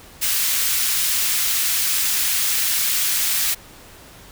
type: high-pass noise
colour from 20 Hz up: white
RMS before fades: -20 dBFS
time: 0.21-3.55 s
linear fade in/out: 20 ms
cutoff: 1700 Hz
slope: 12 dB/octave
effects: pink hiss -44 dBFS RMS until 4.31 s